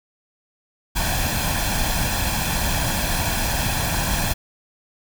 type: noise with comb filter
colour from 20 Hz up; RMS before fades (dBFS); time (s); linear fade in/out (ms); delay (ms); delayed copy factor
pink; -22; 0.95-4.34; 20; 1.2; +0.65
effects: none